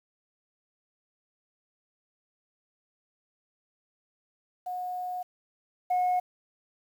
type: tone pair in turn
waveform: sine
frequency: 726 / 726 Hz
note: F#5 / F#5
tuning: -33 / -33 cents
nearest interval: unison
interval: 0 cents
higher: neither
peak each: -31 / -21 dBFS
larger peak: second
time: 4.66-5.23 / 5.9-6.2 s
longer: first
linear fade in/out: 10 ms
effects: tanh soft clip ceiling -21 dBFS + 9-bit